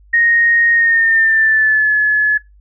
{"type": "tone with pitch glide", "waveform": "sine", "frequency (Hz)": [1864, 1709.3], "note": ["A#6", "G#6"], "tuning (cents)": [-1, 49], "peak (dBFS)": -9, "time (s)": [0.13, 2.38], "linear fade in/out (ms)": 10, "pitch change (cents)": -150, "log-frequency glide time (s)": [0.73, 1.94], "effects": ["noise-tail reverb RT60 0.2 s tail -23 dB re dry", "added 50 Hz sine -43 dBFS peak until 2.6 s"]}